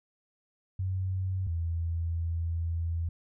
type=tone pair in turn; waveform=sine; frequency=93.7 / 83.48 Hz; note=F#2 / E2; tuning=+22 / +22 cents; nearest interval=major second; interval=200 cents; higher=first; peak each=-28 dBFS; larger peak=neither; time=0.79-1.47 / 1.47-3.09 s; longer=second; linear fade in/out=5 ms; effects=none